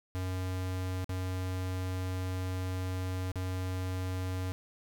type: tone with dropouts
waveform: square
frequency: 92.5 Hz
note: F#2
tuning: in tune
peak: -33 dBFS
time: 0.15-4.52 s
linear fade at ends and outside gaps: 0 ms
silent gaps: 1.044-1.093 / 3.317-3.357 s
effects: none